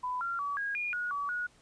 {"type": "tone with pitch steps", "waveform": "sine", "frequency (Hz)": [999, 1380, 1141, 1637, 2430, 1450, 1141, 1454], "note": ["B5", "F6", "C#6", "G#6", "D#7", "F#6", "C#6", "F#6"], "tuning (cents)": [20, -21, 50, -25, -42, -35, 50, -31], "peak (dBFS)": -31, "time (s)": [0.03, 1.47], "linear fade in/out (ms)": 10, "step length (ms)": 180, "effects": ["pink hiss -63 dBFS RMS until 1.61 s", "resampled to 22050 Hz"]}